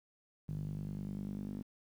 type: tone with band-pass filter sweep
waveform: sawtooth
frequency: 50 Hz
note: G1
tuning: 35 cents sharp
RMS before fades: -41 dBFS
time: 0.48-1.63 s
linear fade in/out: 10 ms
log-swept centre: 150 to 230 Hz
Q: 4
effects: 11-bit